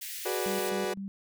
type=high-pass noise; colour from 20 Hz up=white; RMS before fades=-39 dBFS; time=0.01-0.7 s; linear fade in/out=10 ms; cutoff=1700 Hz; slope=48 dB/octave
type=chord; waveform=35% pulse; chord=G# half-diminished seventh; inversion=third; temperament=equal with one note detuned; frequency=370 / 415.3 / 488.2 / 587.3 Hz; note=F#4 / G#4 / B4 / D5; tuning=0 / 0 / -20 / 0 cents; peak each=-31 / -34 / -34 / -36 dBFS; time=0.25-0.94 s; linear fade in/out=10 ms
type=tone with tremolo; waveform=sine; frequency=196 Hz; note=G3; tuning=in tune; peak=-34 dBFS; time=0.46-1.08 s; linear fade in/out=0 ms; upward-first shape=square; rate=3.9 Hz; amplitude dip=65%
effects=none